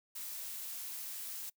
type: noise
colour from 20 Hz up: blue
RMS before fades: -43 dBFS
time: 0.15-1.5 s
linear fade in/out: 10 ms
effects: noise-tail reverb RT60 0.1 s tail -23 dB re dry